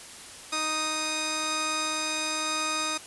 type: tone pair together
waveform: 10% pulse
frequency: 311 / 1243 Hz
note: D#4 / D#6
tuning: -1 / -2 cents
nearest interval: 2 octaves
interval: 2399 cents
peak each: -25 / -20 dBFS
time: 0.52-2.98 s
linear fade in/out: 10 ms
effects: white hiss -44 dBFS RMS until 3.06 s + resampled to 24000 Hz

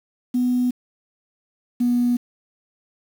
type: tone pair in turn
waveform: sine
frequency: 248 / 242.9 Hz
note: B3 / B3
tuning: +7 / -29 cents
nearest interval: unison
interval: 36 cents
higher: first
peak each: -16 / -15 dBFS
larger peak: second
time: 0.34-0.71 / 1.8-2.17 s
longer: neither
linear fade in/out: 10 ms
effects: tanh soft clip ceiling -12 dBFS + 7-bit

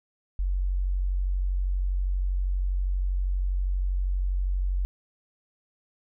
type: tone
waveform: sine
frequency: 46.25 Hz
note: F#1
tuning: in tune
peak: -23 dBFS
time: 0.39-4.85 s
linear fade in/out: 0 ms
effects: none

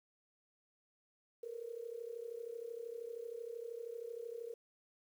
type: tone with amplitude modulation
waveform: sine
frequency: 466.2 Hz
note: A#4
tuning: in tune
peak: -39 dBFS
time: 1.43-4.54 s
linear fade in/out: 5 ms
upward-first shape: sine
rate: 32.9 Hz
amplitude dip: 80%
effects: 11-bit

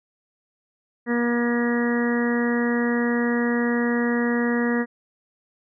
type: harmonic tone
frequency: 238.5 Hz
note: A#3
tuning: 40 cents sharp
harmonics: 1 / 2 / 3 / 4 / 5 / 6 / 7 / 8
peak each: -21 / -26 / -36 / -36 / -36 / -38 / -32 / -30 dBFS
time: 1.06-4.86 s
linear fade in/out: 50 ms
effects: none

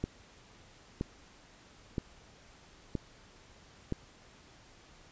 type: click train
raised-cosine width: 3 ms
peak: -19 dBFS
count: 5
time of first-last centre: 0.04-3.923 s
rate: 1.03 Hz
effects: pink hiss -58 dBFS RMS until 5.11 s + resampled to 16000 Hz

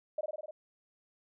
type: tone with echo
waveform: sine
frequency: 614 Hz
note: D#5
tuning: 23 cents flat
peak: -30 dBFS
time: 0.18-0.21 s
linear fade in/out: 5 ms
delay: 50 ms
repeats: 6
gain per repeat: -2 dB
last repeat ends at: 0.51 s
effects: none

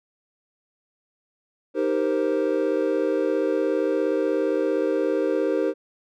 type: chord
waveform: triangle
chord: C minor seventh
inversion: first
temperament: equal with one note detuned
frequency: 311.1 / 390.6 / 466.2 / 523.3 Hz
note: Eb4 / G4 / Bb4 / C5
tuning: 0 / -6 / 0 / 0 cents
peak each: -24 dBFS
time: 1.74-5.74 s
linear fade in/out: 50 ms
effects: none

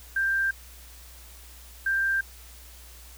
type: tone pair in turn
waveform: sine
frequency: 1581 / 1581 Hz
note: G6 / G6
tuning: +14 / +14 cents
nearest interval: unison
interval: 0 cents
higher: neither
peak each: -22 dBFS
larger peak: neither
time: 0.16-0.51 / 1.86-2.21 s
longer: neither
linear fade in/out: 5 ms
effects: added 60 Hz sine -47 dBFS peak until 3.17 s + white hiss -50 dBFS RMS until 3.17 s

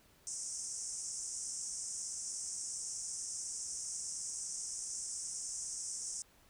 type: band-pass noise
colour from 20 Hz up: white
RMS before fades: -42 dBFS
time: 0.27-6.22 s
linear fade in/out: 0 ms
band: 5400 to 9100 Hz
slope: 96 dB/octave
effects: pink hiss -66 dBFS RMS until 6.49 s

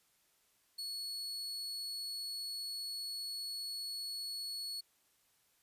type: tone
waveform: 40% pulse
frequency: 4385 Hz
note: C#8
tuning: 20 cents flat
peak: -38 dBFS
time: 0.78-4.81 s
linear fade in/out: 10 ms
effects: white hiss -73 dBFS RMS until 5.62 s + resampled to 32000 Hz

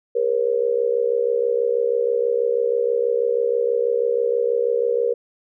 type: tone with amplitude modulation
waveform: sine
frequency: 475.3 Hz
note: A#4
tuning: 34 cents sharp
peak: -13 dBFS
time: 0.15-5.14 s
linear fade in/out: 10 ms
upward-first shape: sine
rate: 66.2 Hz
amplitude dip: 90%
effects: none

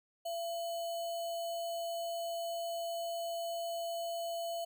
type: tone with sample-and-hold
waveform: sine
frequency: 677 Hz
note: E5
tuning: 46 cents sharp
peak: -35 dBFS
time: 0.25-4.65 s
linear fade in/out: 10 ms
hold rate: 3675 Hz
effects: none

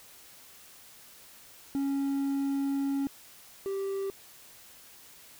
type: tone pair in turn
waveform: triangle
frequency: 276.5 / 391 Hz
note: C#4 / G4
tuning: -4 / -4 cents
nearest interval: tritone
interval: 600 cents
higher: second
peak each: -25 / -28 dBFS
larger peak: first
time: 1.75-3.07 / 3.66-4.1 s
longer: first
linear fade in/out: 0 ms
effects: white hiss -53 dBFS RMS until 5.39 s

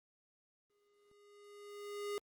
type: tone with exponential growth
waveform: square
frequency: 410 Hz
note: G#4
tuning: 22 cents flat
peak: -37 dBFS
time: 0.7-2.18 s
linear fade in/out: 0 ms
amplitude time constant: 320 ms
effects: Opus 24 kbps

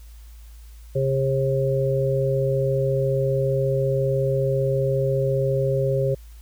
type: harmonic tone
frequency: 134.6 Hz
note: C3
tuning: 49 cents sharp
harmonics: 1 / 3 / 4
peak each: -22 / -25 / -23 dBFS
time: 0.95-6.15 s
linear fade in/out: 10 ms
effects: added 56 Hz sine -40 dBFS peak until 6.41 s + white hiss -56 dBFS RMS until 6.41 s

